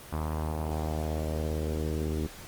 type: tone with low-pass filter sweep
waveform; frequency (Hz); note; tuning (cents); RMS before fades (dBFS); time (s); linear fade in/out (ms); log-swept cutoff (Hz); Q
sawtooth; 77.78; D#2; 0; -31; 0.12-2.27; 10; 1100 to 360; 2.6
effects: pink hiss -46 dBFS RMS until 2.47 s + Opus 24 kbps